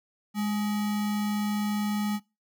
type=tone with sample-and-hold; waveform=sine; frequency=207.7 Hz; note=G#3; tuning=in tune; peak=-25 dBFS; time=0.34-2.2 s; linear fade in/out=50 ms; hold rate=1050 Hz; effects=noise-tail reverb RT60 0.3 s tail -24 dB re dry